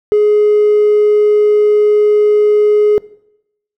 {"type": "tone with hard clipping", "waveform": "sine", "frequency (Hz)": 419.4, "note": "G#4", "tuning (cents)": 17, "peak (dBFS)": -7, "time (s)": [0.12, 2.98], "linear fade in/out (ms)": 0, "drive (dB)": 1, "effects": ["noise-tail reverb RT60 0.8 s tail -21 dB re dry"]}